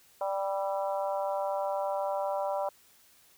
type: harmonic tone with a mistuned harmonic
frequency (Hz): 196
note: G3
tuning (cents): 0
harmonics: 3 / 4 / 5 / 6 / 7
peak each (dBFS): -31 / -34 / -36 / -46 / -45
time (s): 0.21-2.69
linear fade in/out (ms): 2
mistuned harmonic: 7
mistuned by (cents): -36
effects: white hiss -61 dBFS RMS until 3.37 s